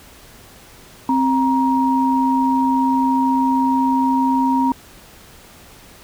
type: tone pair together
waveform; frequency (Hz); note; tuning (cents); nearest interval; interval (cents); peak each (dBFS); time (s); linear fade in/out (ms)
sine; 263 / 943.2; C4 / A#5; +9 / +20; octave + minor seventh; 2211; -16 / -17; 1.09-4.72; 2
effects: pink hiss -44 dBFS RMS until 6.03 s

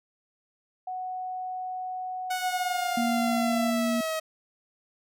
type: tone with pitch glide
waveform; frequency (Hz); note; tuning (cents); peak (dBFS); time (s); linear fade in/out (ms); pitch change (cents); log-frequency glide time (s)
sine; 740 to 698.5; F#5 to F5; 0 to 0; -31; 0.87-3.71; 5; -100; 3.37-3.57
type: linear sweep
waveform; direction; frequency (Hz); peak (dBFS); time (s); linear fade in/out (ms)
sawtooth; down; 740 to 634; -24; 2.3-4.2; 10
type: tone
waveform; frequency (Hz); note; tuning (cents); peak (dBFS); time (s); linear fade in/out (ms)
sine; 235.4; A#3; +17; -25; 2.97-4.01; 5
effects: none

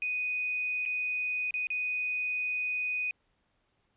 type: tone with dropouts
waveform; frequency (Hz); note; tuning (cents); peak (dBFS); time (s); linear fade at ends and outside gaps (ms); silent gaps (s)
sine; 2489; D#7; 0; -29; 0.02-3.11; 1; 0.853-0.86 / 1.508-1.54 / 1.67-1.703
effects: pink hiss -74 dBFS RMS until 3.96 s + resampled to 8000 Hz

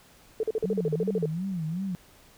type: tone bursts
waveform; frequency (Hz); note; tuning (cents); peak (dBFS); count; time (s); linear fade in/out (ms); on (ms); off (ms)
sine; 440; A4; 0; -23; 12; 0.4-1.257; 2; 32; 43
type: tone with vibrato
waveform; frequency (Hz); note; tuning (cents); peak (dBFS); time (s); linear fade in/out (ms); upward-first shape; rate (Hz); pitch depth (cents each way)
sine; 174.61; F3; 0; -28; 0.64-1.95; 0; sine; 2.7; 200
effects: pink hiss -56 dBFS RMS until 2.37 s

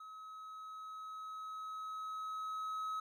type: tone with level ramp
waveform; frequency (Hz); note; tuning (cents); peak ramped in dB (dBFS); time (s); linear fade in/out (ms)
triangle; 1280; D#6; +49; -47 to -35; 0-3; 5
effects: none

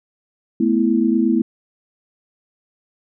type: chord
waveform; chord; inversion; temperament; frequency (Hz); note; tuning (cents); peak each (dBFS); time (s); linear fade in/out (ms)
sine; A suspended second; none; equal with one note detuned; 218.5 / 246.9 / 329.6; A3 / B3 / E4; -12 / 0 / 0; -18; 0.6-1.42; 5
effects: none

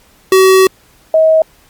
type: tone pair in turn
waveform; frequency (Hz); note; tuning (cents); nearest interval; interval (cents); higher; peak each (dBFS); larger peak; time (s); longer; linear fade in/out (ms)
square / sine; 378.8 / 637.1; F#4 / D#5; +41 / +41; major sixth; 900; second; -5; neither; 0.32-0.67 / 1.14-1.42; first; 2
effects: pink hiss -48 dBFS RMS until 1.69 s + Opus 48 kbps

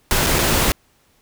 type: noise with dropouts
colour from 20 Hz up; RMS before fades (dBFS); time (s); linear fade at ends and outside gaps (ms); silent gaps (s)
pink; -17; 0.11-0.72; 0; 0.264-0.268 / 0.386-0.39
effects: pink hiss -59 dBFS RMS until 1.21 s

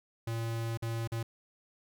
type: tone with dropouts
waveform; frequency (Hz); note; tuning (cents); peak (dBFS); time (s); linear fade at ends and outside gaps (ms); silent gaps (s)
square; 114.6; A#2; -29; -33; 0.27-1.23; 5; 0.774-0.823 / 1.075-1.119
effects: none

